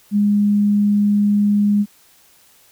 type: tone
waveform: sine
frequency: 205.5 Hz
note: G#3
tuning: 18 cents flat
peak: -12 dBFS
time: 0.11-1.86 s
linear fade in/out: 50 ms
effects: white hiss -52 dBFS RMS until 2.71 s